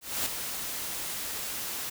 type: noise with ADSR envelope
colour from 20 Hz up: white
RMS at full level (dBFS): -28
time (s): 0.01-1.9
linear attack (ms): 250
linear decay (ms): 5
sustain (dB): -7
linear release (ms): 9
effects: none